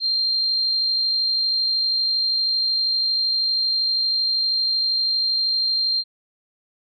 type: tone with amplitude modulation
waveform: sine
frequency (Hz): 4179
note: C8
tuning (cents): -3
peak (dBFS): -17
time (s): 0-6.04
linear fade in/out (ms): 50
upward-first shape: sine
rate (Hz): 52.7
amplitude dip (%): 25
effects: none